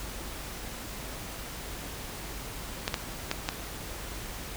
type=clicks; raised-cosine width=0.2 ms; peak=-10 dBFS; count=4; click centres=2.879 / 2.942 / 3.314 / 3.489 s; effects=added 50 Hz sine -45 dBFS peak until 4.56 s + pink hiss -40 dBFS RMS until 4.56 s